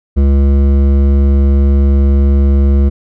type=tone with hard clipping; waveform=sine; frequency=69.3 Hz; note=C#2; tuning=in tune; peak=-8 dBFS; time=0.16-2.9 s; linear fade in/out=20 ms; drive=12 dB; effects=none